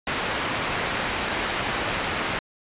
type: low-pass noise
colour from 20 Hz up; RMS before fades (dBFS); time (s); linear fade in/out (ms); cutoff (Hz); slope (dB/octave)
white; -27; 0.07-2.39; 2; 2300; 12
effects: resampled to 8000 Hz